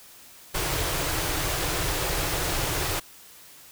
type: band-stop noise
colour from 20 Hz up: pink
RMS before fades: -27 dBFS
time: 0.54-3 s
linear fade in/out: 10 ms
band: 170 to 280 Hz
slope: 96 dB/octave
effects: white hiss -49 dBFS RMS until 3.71 s